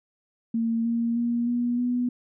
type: tone with pitch steps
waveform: sine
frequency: 228.6 / 232.7 / 236.9 / 241.2 / 245.6 Hz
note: A#3 / A#3 / A#3 / B3 / B3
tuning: -34 / -3 / +28 / -41 / -9 cents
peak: -22 dBFS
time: 0.54-2.09 s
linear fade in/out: 5 ms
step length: 310 ms
effects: none